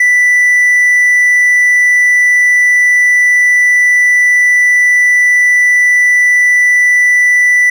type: tone with hard clipping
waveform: triangle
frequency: 1977 Hz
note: B6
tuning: 1 cent sharp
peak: -6 dBFS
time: 0-7.7 s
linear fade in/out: 5 ms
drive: 5 dB
effects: none